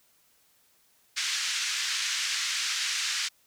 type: band-pass noise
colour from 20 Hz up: white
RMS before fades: -30 dBFS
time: 1.16-3.29 s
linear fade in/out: 20 ms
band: 1500 to 6400 Hz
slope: 24 dB/octave
effects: white hiss -65 dBFS RMS until 3.46 s